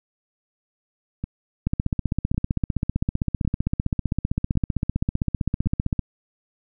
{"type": "two click trains", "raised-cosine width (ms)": 5, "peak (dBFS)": [-15, -9], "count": [5, 68], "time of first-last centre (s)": [[1.24, 5.66], [1.67, 5.993]], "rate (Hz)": [0.905, 15.5], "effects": []}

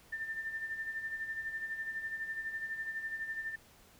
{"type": "tone with tremolo", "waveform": "sine", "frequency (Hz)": 1790, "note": "A6", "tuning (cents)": 29, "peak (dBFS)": -34, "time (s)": [0.12, 3.56], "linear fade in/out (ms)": 10, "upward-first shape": "sine", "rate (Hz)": 12, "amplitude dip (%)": 60, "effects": ["pink hiss -61 dBFS RMS until 3.99 s"]}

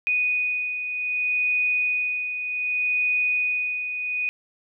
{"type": "beating tone pair", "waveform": "sine", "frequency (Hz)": [2481, 2481.65], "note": ["D#7", "D#7"], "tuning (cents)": [-6, -5], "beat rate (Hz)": 0.65, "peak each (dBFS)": [-30, -22], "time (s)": [0.07, 4.29], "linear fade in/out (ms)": 0, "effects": []}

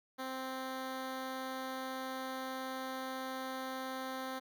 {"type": "tone with notch filter", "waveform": "10% pulse", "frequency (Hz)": 261.6, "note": "C4", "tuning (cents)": 0, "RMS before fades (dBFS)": -41, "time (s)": [0.18, 4.4], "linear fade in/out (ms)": 20, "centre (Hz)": 7700, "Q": 1.5, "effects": []}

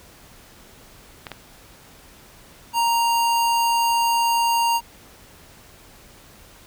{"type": "clicks", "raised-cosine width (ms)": 0.3, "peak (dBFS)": -16, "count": 2, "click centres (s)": [1.268, 1.317]}
{"type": "tone", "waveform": "square", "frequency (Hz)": 932.3, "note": "A#5", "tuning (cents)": 0, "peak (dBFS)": -18, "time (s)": [2.73, 4.81], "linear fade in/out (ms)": 50}
{"effects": ["pink hiss -48 dBFS RMS until 6.66 s"]}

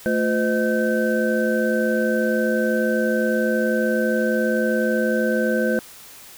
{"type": "tone cluster", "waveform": "sine", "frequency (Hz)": [220.9, 352.9, 511, 623, 1539], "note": ["A3", "F4", "C5", "D#5", "G6"], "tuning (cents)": [7, 18, -41, 2, -32], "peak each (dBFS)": [-22, -26, -22, -28, -26], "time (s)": [0.06, 5.79], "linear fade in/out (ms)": 0, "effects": ["white hiss -43 dBFS RMS until 6.37 s"]}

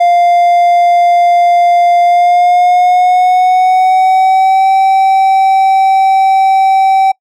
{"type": "tone with pitch glide", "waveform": "triangle", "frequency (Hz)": [698.5, 770.6], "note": ["F5", "G5"], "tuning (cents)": [0, -30], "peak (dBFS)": -3, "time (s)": [0, 7.12], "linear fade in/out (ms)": 10, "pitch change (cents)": 170, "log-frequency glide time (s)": [2.02, 4.69], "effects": ["noise-tail reverb RT60 0.1 s tail -25 dB re dry"]}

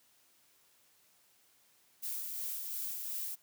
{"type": "noise with tremolo", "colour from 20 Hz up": "violet", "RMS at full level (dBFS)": -38, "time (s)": [2.02, 3.36], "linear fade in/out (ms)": 20, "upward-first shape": "sine", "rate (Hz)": 2.8, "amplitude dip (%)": 30, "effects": ["white hiss -68 dBFS RMS until 3.42 s", "high-pass 80 Hz 12 dB/octave"]}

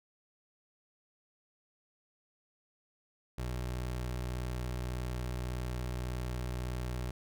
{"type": "tone", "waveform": "25% pulse", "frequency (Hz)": 61.74, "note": "B1", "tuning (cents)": 0, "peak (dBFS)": -31, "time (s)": [3.38, 7.11], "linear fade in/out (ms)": 5, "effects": []}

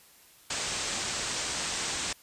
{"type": "low-pass noise", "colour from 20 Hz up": "white", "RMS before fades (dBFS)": -33, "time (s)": [0.5, 2.13], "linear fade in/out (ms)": 5, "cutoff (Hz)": 8600, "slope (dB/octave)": 96, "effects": ["white hiss -57 dBFS RMS until 2.22 s", "resampled to 32000 Hz"]}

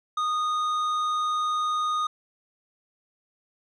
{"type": "tone with tanh clipping", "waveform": "sine", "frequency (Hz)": 1235, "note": "D#6", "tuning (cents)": -13, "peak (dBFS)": -25, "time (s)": [0.17, 2.07], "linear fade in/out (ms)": 5, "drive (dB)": 9, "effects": []}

